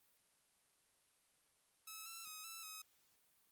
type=tone with pitch steps; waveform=5% pulse; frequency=1296 / 1338 / 1267 / 1322 / 1272 Hz; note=E6 / E6 / D#6 / E6 / D#6; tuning=-30 / +25 / +31 / +5 / +38 cents; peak=-38 dBFS; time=1.87-2.82 s; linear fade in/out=5 ms; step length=190 ms; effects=white hiss -75 dBFS RMS until 3.51 s + Opus 32 kbps